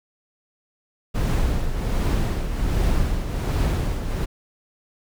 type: noise with tremolo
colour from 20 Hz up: brown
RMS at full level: -19 dBFS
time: 1.14-4.26 s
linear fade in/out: 20 ms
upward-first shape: triangle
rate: 1.3 Hz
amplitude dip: 60%
effects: none